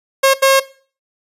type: tone bursts at uneven times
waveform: sawtooth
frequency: 540 Hz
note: C#5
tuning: 45 cents flat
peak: -4 dBFS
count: 2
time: 0.23-0.34 / 0.42-0.6 s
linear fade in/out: 10 ms
effects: noise-tail reverb RT60 0.4 s tail -18 dB re dry + resampled to 32000 Hz